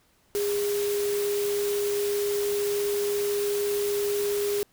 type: tone in noise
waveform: sine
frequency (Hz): 409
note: G#4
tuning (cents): -26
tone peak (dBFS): -24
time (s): 0.35-4.63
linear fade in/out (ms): 0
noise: white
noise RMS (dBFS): -35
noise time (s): 0.35-4.63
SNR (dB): +8
effects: pink hiss -64 dBFS RMS until 4.72 s